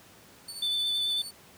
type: tone with tremolo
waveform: 25% pulse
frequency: 4477 Hz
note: C#8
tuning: 16 cents sharp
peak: -32 dBFS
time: 0.48-1.31 s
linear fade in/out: 5 ms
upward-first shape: sine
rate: 13 Hz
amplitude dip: 50%
type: tone with vibrato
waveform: sine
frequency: 3520 Hz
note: A7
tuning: in tune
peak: -26 dBFS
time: 0.62-1.22 s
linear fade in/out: 5 ms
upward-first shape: sine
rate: 9.2 Hz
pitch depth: 17 cents each way
effects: pink hiss -54 dBFS RMS until 1.57 s + high-pass 100 Hz 12 dB/octave